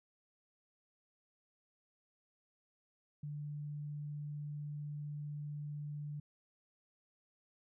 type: tone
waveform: sine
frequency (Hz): 147.4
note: D3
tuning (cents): +7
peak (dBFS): -40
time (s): 3.23-6.2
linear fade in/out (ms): 5
effects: none